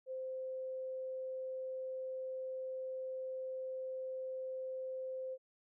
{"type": "tone", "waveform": "sine", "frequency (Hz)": 520, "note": "C5", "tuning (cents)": -11, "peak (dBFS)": -39, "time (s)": [0.06, 5.38], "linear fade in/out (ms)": 50, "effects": []}